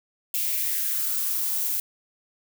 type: noise with high-pass filter sweep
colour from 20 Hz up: violet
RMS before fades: -26 dBFS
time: 0.34-1.8 s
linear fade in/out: 2 ms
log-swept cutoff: 2600 to 660 Hz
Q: 3.1
effects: none